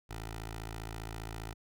10% pulse tone with notch filter, 55 Hz, A1, in tune, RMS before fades -42 dBFS, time 0.09-1.54 s, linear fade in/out 20 ms, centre 220 Hz, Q 0.82, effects none

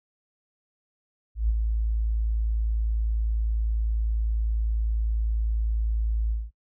sine tone with ADSR envelope, 55 Hz, A1, in tune, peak -18 dBFS, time 1.35-6.51 s, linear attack 140 ms, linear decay 31 ms, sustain -4 dB, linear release 200 ms, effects noise-tail reverb RT60 0.1 s tail -25 dB re dry

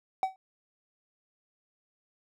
triangle tone with exponential decay, 760 Hz, F#5, 46 cents sharp, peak -19 dBFS, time 0.23-0.36 s, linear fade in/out 1 ms, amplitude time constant 28 ms, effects none

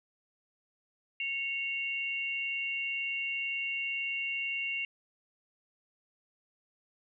sine tone pair together, 2198 / 2769 Hz, C#7 / F7, -15 / -15 cents, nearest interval major third, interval 400 cents, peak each -36 / -33 dBFS, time 1.2-4.85 s, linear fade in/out 2 ms, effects none

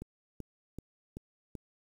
click train, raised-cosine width 3 ms, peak -28 dBFS, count 5, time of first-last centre 0.02-1.553 s, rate 2.61 Hz, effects 9-bit

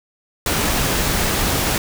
pink noise, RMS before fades -19 dBFS, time 0.46-1.78 s, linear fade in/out 2 ms, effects none

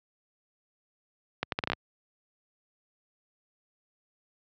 accelerating click train, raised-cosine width 0.3 ms, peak -11 dBFS, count 8, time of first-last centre 1.43-1.733 s, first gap 92 ms, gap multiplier 0.73, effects high-pass 80 Hz 12 dB/octave + low-pass 5000 Hz 12 dB/octave

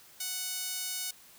sawtooth tone with high-pass filter, 740 Hz, F#5, in tune, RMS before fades -36 dBFS, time 0.2-1.11 s, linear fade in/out 5 ms, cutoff 4900 Hz, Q 0.67, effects white hiss -56 dBFS RMS until 1.38 s

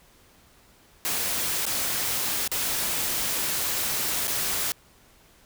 white noise with dropouts, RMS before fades -27 dBFS, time 1.05-4.72 s, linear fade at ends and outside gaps 0 ms, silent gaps 1.654-1.665 / 2.477-2.516 / 4.272-4.279 s, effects pink hiss -57 dBFS RMS until 5.45 s

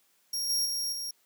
sawtooth tone with level steps, 5588 Hz, F8, in tune, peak -27 / -23 / -27 / -31 dBFS, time 0.33-1.11 s, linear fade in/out 5 ms, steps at 0.49 / 0.65 / 0.92 s, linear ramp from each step 10 ms, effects white hiss -68 dBFS RMS until 1.25 s + high-pass 150 Hz 12 dB/octave

